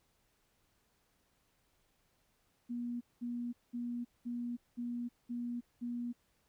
sine tone bursts, 240.2 Hz, B3, 48 cents flat, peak -36 dBFS, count 7, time 2.69-6.13 s, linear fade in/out 20 ms, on 320 ms, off 200 ms, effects pink hiss -75 dBFS RMS until 6.48 s

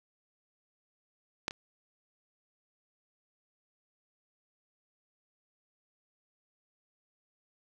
clicks, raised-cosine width 0.2 ms, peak -13 / -24 dBFS, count 2, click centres 1.481 / 1.509 s, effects none

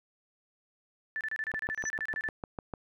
sine tone bursts, 1758 Hz, A6, 2 cents flat, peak -31 dBFS, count 15, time 1.16-2.286 s, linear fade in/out 0 ms, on 48 ms, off 29 ms
click train, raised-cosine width 1 ms, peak -23 dBFS, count 9, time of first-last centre 1.54-2.738 s, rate 6.68 Hz
sine tone with exponential growth, 5970 Hz, F#8, 15 cents sharp, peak -31 dBFS, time 1.73-1.89 s, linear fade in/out 1 ms, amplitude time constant 34 ms
effects none

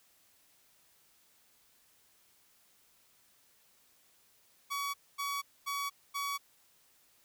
sawtooth tone bursts, 1130 Hz, C#6, 33 cents sharp, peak -30 dBFS, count 4, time 4.7-6.38 s, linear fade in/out 20 ms, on 240 ms, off 240 ms, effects white hiss -67 dBFS RMS until 7.24 s

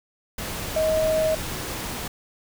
sine tone in noise, 631 Hz, D#5, 24 cents sharp, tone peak -19 dBFS, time 0.76-1.35 s, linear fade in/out 5 ms, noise pink, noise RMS -31 dBFS, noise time 0.38-2.08 s, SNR +9 dB, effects none

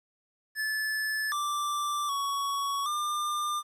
square tone with pitch steps, 1736 / 1175 / 1119 / 1199 Hz, A6 / D6 / C#6 / D6, -24 / +1 / +16 / +36 cents, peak -29 dBFS, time 0.55-3.63 s, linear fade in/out 50 ms, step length 770 ms, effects resampled to 32000 Hz + 11-bit

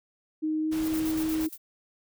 sine tone with pitch glide, 311.1 to 316.4 Hz, D#4 to D#4, 0 to +29 cents, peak -25 dBFS, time 0.42-1.49 s, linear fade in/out 20 ms, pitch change +29 cents, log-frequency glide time 0.61-0.76 s
pink noise, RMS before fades -40 dBFS, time 0.71-1.47 s, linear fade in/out 20 ms
violet noise with tremolo, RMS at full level -38 dBFS, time 0.82-1.58 s, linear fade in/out 50 ms, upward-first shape square, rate 8.5 Hz, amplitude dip 80%
effects none

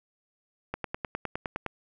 click train, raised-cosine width 0.5 ms, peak -16 dBFS, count 10, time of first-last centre 0.74-1.663 s, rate 9.75 Hz, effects none

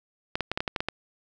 clicks, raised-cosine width 0.3 ms, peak -11 dBFS, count 9, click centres 0.355 / 0.407 / 0.516 / 0.575 / 0.605 / 0.678 / 0.762 / 0.805 / 0.886 s, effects none

